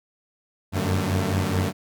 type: tone cluster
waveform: sawtooth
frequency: 91.6 / 96.2 / 149.1 / 225.1 Hz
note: F#2 / G2 / D3 / A3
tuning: -17 / -32 / +27 / +40 cents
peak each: -22 / -21 / -26 / -26 dBFS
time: 0.72-1.73 s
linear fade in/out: 50 ms
effects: none